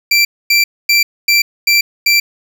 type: tone bursts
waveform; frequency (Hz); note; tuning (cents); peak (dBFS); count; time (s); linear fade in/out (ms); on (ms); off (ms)
25% pulse; 2349; D7; 0; -4; 6; 0.11-2.2; 5; 140; 250
effects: none